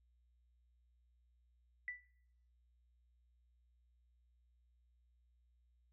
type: tone with exponential decay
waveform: sine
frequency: 1975.5 Hz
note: B6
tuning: in tune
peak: -37 dBFS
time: 1.88-2.05 s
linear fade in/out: 1 ms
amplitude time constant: 36 ms
effects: noise-tail reverb RT60 0.7 s tail -19 dB re dry + added 60 Hz sine -70 dBFS peak until 5.92 s